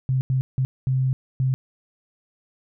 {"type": "tone bursts at uneven times", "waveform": "sine", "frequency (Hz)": 130.81, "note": "C3", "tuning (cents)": 0, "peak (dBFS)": -18, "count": 5, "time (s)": [[0.09, 0.21], [0.3, 0.41], [0.58, 0.65], [0.87, 1.13], [1.4, 1.54]], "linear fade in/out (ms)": 0, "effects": []}